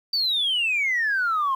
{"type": "exponential sweep", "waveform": "sine", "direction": "down", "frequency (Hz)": [4665, 1039], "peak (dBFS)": -19, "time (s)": [0.13, 1.55], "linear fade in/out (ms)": 5, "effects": ["tanh soft clip ceiling -17 dBFS", "9-bit"]}